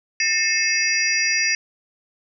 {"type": "tone cluster", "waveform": "sine", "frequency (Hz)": [1803, 2146, 2602, 4846, 5730], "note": ["A6", "C7", "E7", "D#8", "F8"], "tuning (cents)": [42, 43, -23, -47, 44], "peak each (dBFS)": -24, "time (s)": [0.2, 1.55], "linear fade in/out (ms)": 2, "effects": []}